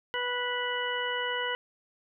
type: harmonic tone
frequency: 491.7 Hz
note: B4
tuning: 8 cents flat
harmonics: 1 / 2 / 3 / 4 / 6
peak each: -35 / -35 / -35 / -35 / -35 dBFS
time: 0.14-1.55 s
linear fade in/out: 0 ms
effects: none